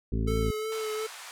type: harmonic tone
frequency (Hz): 55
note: A1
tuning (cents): 0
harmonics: 1 / 2 / 3 / 4 / 5 / 7 / 8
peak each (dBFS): -28 / -31 / -38 / -34 / -37 / -39 / -44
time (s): 0.12-0.51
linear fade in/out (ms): 5
type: tone with vibrato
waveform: square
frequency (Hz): 435.7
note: A4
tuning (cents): -17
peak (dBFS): -31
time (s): 0.27-1.07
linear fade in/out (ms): 10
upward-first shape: sine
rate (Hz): 2.7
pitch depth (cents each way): 26
type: band-pass noise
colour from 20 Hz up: pink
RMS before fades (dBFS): -44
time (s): 0.72-1.31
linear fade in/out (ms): 0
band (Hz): 790 to 11000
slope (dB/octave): 24
effects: none